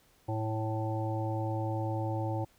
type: harmonic tone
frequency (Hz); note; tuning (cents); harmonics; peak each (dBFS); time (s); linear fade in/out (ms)
110; A2; 0; 1 / 3 / 5 / 7 / 8; -32 / -37 / -39 / -40 / -41; 0.28-2.45; 10
effects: pink hiss -65 dBFS RMS until 2.58 s